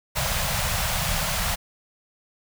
pink band-stop noise, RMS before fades -25 dBFS, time 0.15-1.56 s, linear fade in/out 20 ms, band 190 to 540 Hz, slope 48 dB/octave, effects none

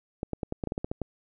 clicks, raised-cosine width 2 ms, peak -17 dBFS, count 11, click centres 0.231 / 0.333 / 0.432 / 0.524 / 0.638 / 0.673 / 0.721 / 0.779 / 0.845 / 0.915 / 1.017 s, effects none

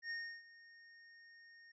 square tone with ADSR envelope, 1845 Hz, A#6, 18 cents flat, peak -40 dBFS, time 0.02-1.72 s, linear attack 83 ms, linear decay 320 ms, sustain -19 dB, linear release 8 ms, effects resampled to 16000 Hz

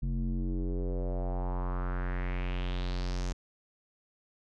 square tone with low-pass filter sweep, 45 Hz, F#1, 47 cents flat, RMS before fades -32 dBFS, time 0.02-3.33 s, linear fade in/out 10 ms, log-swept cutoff 180 to 6600 Hz, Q 3.1, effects none

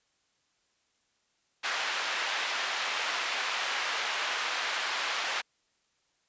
white band-pass noise, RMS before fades -32 dBFS, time 1.63-5.42 s, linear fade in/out 20 ms, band 810 to 2800 Hz, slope 12 dB/octave, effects white hiss -73 dBFS RMS until 6.28 s + resampled to 16000 Hz

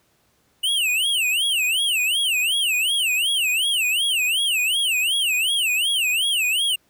square tone with vibrato, 2861 Hz, F7, 41 cents sharp, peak -19 dBFS, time 0.63-6.76 s, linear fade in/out 10 ms, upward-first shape sine, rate 2.7 Hz, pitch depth 260 cents each way, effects pink hiss -63 dBFS RMS until 6.89 s + high-pass 60 Hz 12 dB/octave

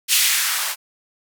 violet noise with band-pass filter sweep, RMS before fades -19 dBFS, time 0.08-0.76 s, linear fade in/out 50 ms, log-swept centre 2900 to 890 Hz, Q 1.4, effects none

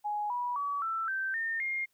sine tone with pitch steps, 834 / 974.8 / 1139.3 / 1331.6 / 1556.3 / 1819 / 2126 Hz, G#5 / B5 / C#6 / E6 / G6 / A#6 / C7, +7 / -23 / +47 / +17 / -13 / -43 / +27 cents, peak -30 dBFS, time 0.04-1.86 s, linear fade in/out 20 ms, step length 260 ms, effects white hiss -74 dBFS RMS until 1.93 s

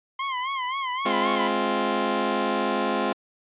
sawtooth tone with vibrato, 1046.5 Hz, C6, in tune, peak -22 dBFS, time 0.19-1.48 s, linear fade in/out 5 ms, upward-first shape sine, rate 3.8 Hz, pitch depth 99 cents each way
15% pulse chord, F minor, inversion first, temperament just, 209.5 / 261.9 / 349.2 Hz, Ab3 / C4 / F4, +15 / +2 / 0 cents, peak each -21 dBFS, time 1.05-3.13 s, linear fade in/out 10 ms
effects resampled to 8000 Hz

